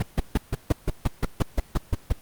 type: noise bursts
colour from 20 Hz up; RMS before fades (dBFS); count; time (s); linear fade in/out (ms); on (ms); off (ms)
brown; -19; 13; 0-2.125; 5; 25; 150
effects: pink hiss -52 dBFS RMS until 2.21 s + Opus 24 kbps